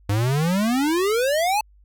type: exponential sweep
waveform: square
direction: up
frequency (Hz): 98 to 880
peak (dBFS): -19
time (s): 0.09-1.61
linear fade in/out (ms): 5
effects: added 50 Hz sine -50 dBFS peak until 1.84 s